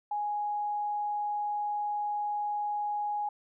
sine tone, 830.6 Hz, G#5, in tune, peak -29 dBFS, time 0.11-3.29 s, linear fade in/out 5 ms, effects none

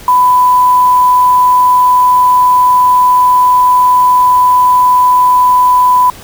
sine tone with quantisation, 997 Hz, B5, 16 cents sharp, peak -4 dBFS, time 0.08-6.1 s, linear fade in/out 2 ms, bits 4, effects pink hiss -33 dBFS RMS until 6.23 s

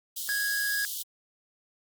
white high-pass noise, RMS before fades -35 dBFS, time 0.16-1.03 s, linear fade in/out 10 ms, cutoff 3000 Hz, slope 96 dB/octave
square tone, 1654 Hz, G#6, 8 cents flat, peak -28 dBFS, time 0.29-0.85 s, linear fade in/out 0 ms
effects Opus 48 kbps

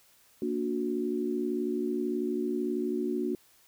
sine chord, Bb augmented, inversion none, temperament just, 233.1 / 291.4 / 364.2 Hz, Bb3 / D4 / F#4, 0 / -13 / -27 cents, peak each -33 / -33 / -31 dBFS, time 0.42-3.35 s, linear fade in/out 2 ms, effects white hiss -62 dBFS RMS until 3.67 s

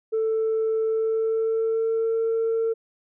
sine tone with pitch glide, 442.9 to 452.5 Hz, A4 to A4, +11 to +48 cents, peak -19 dBFS, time 0.12-2.74 s, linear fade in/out 20 ms, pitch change +37 cents, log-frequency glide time 0.84-2.2 s, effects tanh soft clip ceiling -18 dBFS

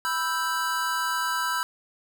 square chord, E minor, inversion second, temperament equal, 987.8 / 1318.5 / 1568 Hz, B5 / E6 / G6, 0 / 0 / 0 cents, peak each -30 dBFS, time 0.05-1.63 s, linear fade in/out 0 ms, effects none

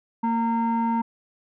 sine tone pair together, 229.9 / 920 Hz, A#3 / A#5, -24 / -23 cents, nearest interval 2 octaves, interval 2401 cents, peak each -21 / -22 dBFS, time 0.23-1.02 s, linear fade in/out 10 ms, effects tanh soft clip ceiling -17 dBFS

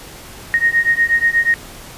sine beating tone pair, 1859 / 1867.3 Hz, A#6 / A#6, -5 / +2 cents, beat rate 8.3 Hz, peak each -15 dBFS, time 0.54-1.54 s, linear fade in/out 0 ms, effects pink hiss -36 dBFS RMS until 1.97 s + resampled to 32000 Hz

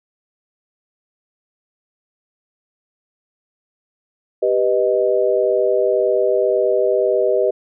sine chord, G augmented, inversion none, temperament equal, 392 / 493.9 / 622.3 Hz, G4 / B4 / D#5, 0 / 0 / 0 cents, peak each -18 dBFS, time 4.42-7.51 s, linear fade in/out 10 ms, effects none

